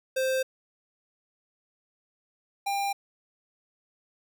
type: tone pair in turn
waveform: square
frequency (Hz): 523.3 / 797.8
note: C5 / G5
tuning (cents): 0 / +30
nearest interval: perfect fifth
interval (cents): 730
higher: second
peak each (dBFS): -25 / -27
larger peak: first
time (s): 0.16-0.43 / 2.66-2.93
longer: neither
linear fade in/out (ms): 10
effects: none